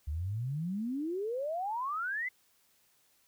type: exponential sweep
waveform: sine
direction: up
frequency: 70.3 to 2086 Hz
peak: -32 dBFS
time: 0.07-2.29 s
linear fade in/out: 10 ms
effects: white hiss -69 dBFS RMS until 3.27 s